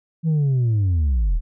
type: linear sweep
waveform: sine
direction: down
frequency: 165.9 to 34.25 Hz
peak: -13 dBFS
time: 0.23-1.41 s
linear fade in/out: 50 ms
effects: tanh soft clip ceiling -15 dBFS